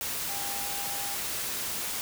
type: tone in noise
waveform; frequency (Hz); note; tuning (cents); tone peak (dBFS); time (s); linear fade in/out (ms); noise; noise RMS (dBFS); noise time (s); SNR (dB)
sine; 801; G5; +37; -40; 0.29-1.15; 0; white; -33; 0.01-2.01; -10
effects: none